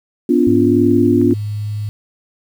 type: chord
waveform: sine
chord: B diminished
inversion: none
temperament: equal with one note detuned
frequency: 246.9 / 288.5 / 349.2 Hz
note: B3 / D4 / F4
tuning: 0 / -31 / 0 cents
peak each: -14 dBFS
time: 0.29-1.34 s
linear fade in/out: 5 ms
type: tone with pitch glide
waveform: sine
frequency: 103.83 to 105.1 Hz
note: G#2 to G#2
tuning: 0 to +21 cents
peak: -19 dBFS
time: 0.47-1.89 s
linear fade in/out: 0 ms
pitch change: +21 cents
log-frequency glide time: 1.1-1.72 s
type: clicks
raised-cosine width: 0.5 ms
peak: -24 dBFS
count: 2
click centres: 1.215 / 1.31 s
effects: 7-bit